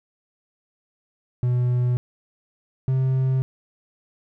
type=tone pair in turn; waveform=triangle; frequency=123.47 / 131.3 Hz; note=B2 / C3; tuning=0 / +6 cents; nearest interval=minor second; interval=106 cents; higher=second; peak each=-16 dBFS; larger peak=neither; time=1.43-1.97 / 2.88-3.42 s; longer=neither; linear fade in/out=0 ms; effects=none